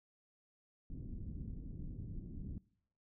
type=low-pass noise; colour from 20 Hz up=pink; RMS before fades=-45 dBFS; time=0.9-2.58 s; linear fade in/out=2 ms; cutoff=260 Hz; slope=24 dB/octave; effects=noise-tail reverb RT60 0.7 s tail -24 dB re dry